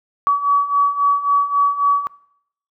sine beating tone pair, 1136 / 1139.7 Hz, C#6 / C#6, +42 / +48 cents, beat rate 3.7 Hz, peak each -19 / -15 dBFS, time 0.27-2.07 s, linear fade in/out 0 ms, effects noise-tail reverb RT60 0.7 s tail -22 dB re dry

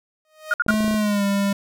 sawtooth tone with exponential growth, 622.3 Hz, D#5, in tune, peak -23 dBFS, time 0.25-0.54 s, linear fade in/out 1 ms, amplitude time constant 62 ms
sine tone bursts, 1427 Hz, F6, 37 cents sharp, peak -15 dBFS, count 3, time 0.51-0.709 s, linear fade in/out 2 ms, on 25 ms, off 62 ms
clicks, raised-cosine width 2 ms, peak -19 dBFS, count 8, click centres 0.664 / 0.705 / 0.741 / 0.806 / 0.844 / 0.88 / 0.911 / 0.943 s
square tone with pitch glide, 215.2 to 199.63 Hz, A3 to G3, -38 to +32 cents, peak -19 dBFS, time 0.68-1.53 s, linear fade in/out 5 ms, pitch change -130 cents, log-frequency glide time 0.95-1.24 s
effects none

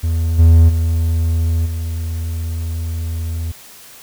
triangle tone with level steps, 82.41 Hz, E2, in tune, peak -12 / -3 / -11 / -17 dBFS, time 0.03-3.52 s, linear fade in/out 10 ms, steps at 0.38 / 0.68 / 1.65 s, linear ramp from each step 20 ms, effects white hiss -40 dBFS RMS until 4.02 s

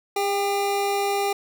square tone pair together, 402.9 / 797 Hz, G4 / G5, +48 / +28 cents, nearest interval octave, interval 1180 cents, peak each -25 dBFS, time 0.16-1.33 s, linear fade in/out 5 ms, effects none

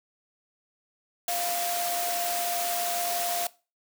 sine tone in noise, 698.5 Hz, F5, in tune, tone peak -29 dBFS, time 1.28-3.47 s, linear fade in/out 2 ms, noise white, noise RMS -31 dBFS, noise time 1.28-3.47 s, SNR -1 dB, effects noise-tail reverb RT60 0.3 s tail -19 dB re dry + high-pass 300 Hz 12 dB/octave

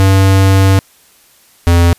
square tone pair in turn, 96.5 / 85.8 Hz, G2 / F2, -27 / -30 cents, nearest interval major second, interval 203 cents, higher first, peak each -6 dBFS, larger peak neither, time 0-0.79 / 1.67-1.93 s, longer first, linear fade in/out 0 ms, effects white hiss -47 dBFS RMS until 1.98 s + resampled to 32000 Hz

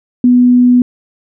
sine tone, 246.9 Hz, B3, in tune, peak -4 dBFS, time 0.24-0.82 s, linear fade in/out 2 ms, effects none

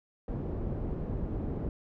pink low-pass noise, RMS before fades -34 dBFS, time 0.28-1.69 s, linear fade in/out 2 ms, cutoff 400 Hz, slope 12 dB/octave, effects none

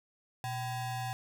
square ring-modulated tone, 444.7 Hz, A4, 18 cents sharp, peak -32 dBFS, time 0.44-1.13 s, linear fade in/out 0 ms, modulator 324 Hz, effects none

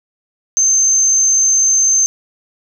sine tone, 6272 Hz, G8, in tune, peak -9 dBFS, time 0.57-2.06 s, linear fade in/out 0 ms, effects 8-bit

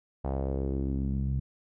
sawtooth tone with low-pass filter sweep, 67.5 Hz, C#2, 45 cents flat, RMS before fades -30 dBFS, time 0.24-1.4 s, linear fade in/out 10 ms, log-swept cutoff 780 to 140 Hz, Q 2.4, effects none

